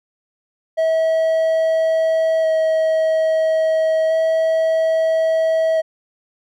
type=tone with vibrato; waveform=triangle; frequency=642 Hz; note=E5; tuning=46 cents flat; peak=-12 dBFS; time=0.77-5.82 s; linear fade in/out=20 ms; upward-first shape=square; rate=0.3 Hz; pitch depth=9 cents each way; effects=none